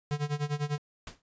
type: tone with tremolo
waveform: square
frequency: 146.83 Hz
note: D3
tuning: in tune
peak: -27 dBFS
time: 0.11-0.78 s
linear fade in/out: 0 ms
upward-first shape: sine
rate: 10 Hz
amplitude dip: 90%
type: noise with exponential decay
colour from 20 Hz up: pink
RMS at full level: -38 dBFS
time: 1.07-1.22 s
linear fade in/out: 2 ms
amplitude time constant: 31 ms
effects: resampled to 16000 Hz